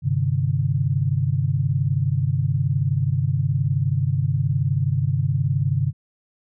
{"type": "chord", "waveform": "sine", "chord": "G suspended fourth", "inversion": "none", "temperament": "equal with one note detuned", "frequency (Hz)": [98, 130.81, 149.74], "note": ["G2", "C3", "D3"], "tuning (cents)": [0, 0, 34], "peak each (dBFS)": [-24, -21, -23], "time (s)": [0.02, 5.93], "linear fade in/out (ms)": 50, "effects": []}